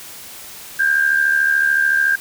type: tone with amplitude modulation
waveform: sine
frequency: 1593 Hz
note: G6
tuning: 27 cents sharp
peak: -10 dBFS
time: 0.79-2.16 s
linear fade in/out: 10 ms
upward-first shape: sine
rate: 73.7 Hz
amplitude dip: 60%
effects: white hiss -36 dBFS RMS until 2.2 s